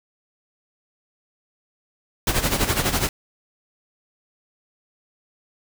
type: noise with tremolo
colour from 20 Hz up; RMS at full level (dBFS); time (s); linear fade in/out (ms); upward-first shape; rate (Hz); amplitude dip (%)
pink; -19; 2.27-3.09; 2; sine; 12; 70
effects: none